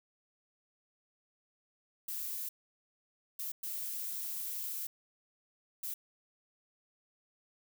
violet noise bursts at uneven times, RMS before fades -39 dBFS, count 4, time 2.08-2.49 / 3.39-3.52 / 3.63-4.87 / 5.83-5.94 s, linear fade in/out 5 ms, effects none

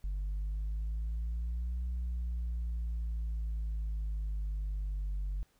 sine exponential two-way sweep, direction up then down, 47.72 to 61.4 to 47.72 Hz, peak -30 dBFS, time 0.04-5.43 s, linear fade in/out 0 ms, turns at 1.85 s, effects tanh soft clip ceiling -31 dBFS + pink hiss -71 dBFS RMS until 5.59 s

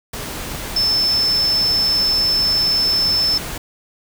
sine tone in noise, 5274 Hz, E8, in tune, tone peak -14 dBFS, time 0.76-3.38 s, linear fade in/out 5 ms, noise pink, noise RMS -28 dBFS, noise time 0.13-3.58 s, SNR +11 dB, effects none

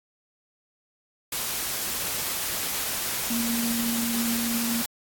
sine tone in noise, 233.1 Hz, A#3, in tune, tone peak -26 dBFS, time 3.3-4.82 s, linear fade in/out 5 ms, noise white, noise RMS -29 dBFS, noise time 1.32-4.86 s, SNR 0 dB, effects AAC 64 kbps

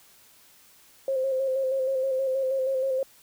sine tone with vibrato, 529 Hz, C5, 19 cents sharp, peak -23 dBFS, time 1.08-3.03 s, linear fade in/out 2 ms, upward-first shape square, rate 6.3 Hz, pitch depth 30 cents each way, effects white hiss -56 dBFS RMS until 3.22 s

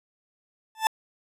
40% pulse tone with exponential growth, 880 Hz, A5, in tune, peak -14 dBFS, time 0.75-0.87 s, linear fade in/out 1 ms, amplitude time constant 25 ms, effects resampled to 32000 Hz

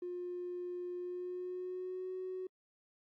triangle tone with pitch glide, 356.1 to 371.4 Hz, F4 to F#4, +34 to +7 cents, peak -35 dBFS, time 0.02-2.47 s, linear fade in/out 5 ms, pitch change +73 cents, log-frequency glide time 0.97-2.13 s, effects tanh soft clip ceiling -36 dBFS + AAC 64 kbps

